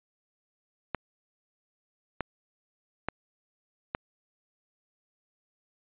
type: clicks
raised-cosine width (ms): 0.5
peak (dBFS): -14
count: 4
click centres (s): 0.947 / 2.207 / 3.086 / 3.949
effects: resampled to 8000 Hz